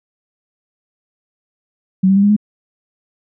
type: tone with pitch steps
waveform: sine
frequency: 188.5 / 193.69 / 199.02 / 204.5 / 210.1 Hz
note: F#3 / G3 / G3 / G#3 / G#3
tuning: +32 / -21 / +26 / -26 / +20 cents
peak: -8 dBFS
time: 2.03-2.365 s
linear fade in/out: 10 ms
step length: 67 ms
effects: none